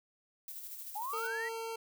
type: noise with tremolo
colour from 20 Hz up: violet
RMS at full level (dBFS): -44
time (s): 0.48-1.27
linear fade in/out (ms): 2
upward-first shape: square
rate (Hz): 13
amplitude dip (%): 35
type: linear sweep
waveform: sine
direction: up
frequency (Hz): 787 to 1975.5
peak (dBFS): -36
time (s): 0.95-1.49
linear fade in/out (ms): 10
type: tone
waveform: 25% pulse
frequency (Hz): 453.3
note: A#4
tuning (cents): -48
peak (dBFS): -34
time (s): 1.13-1.76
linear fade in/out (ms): 5
effects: none